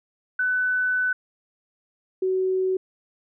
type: tone pair in turn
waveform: sine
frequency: 1500 / 375 Hz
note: F#6 / F#4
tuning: +23 / +23 cents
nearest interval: 2 octaves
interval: 2400 cents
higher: first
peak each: -20 dBFS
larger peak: neither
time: 0.39-1.13 / 2.22-2.77 s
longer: first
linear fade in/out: 5 ms
effects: none